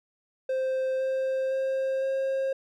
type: tone with pitch steps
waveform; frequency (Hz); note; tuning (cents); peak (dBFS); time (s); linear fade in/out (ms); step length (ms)
triangle; 523 / 527.2 / 531.5 / 535.8; C5 / C5 / C5 / C5; -1 / +13 / +27 / +41; -23; 0.49-2.53; 5; 510
effects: none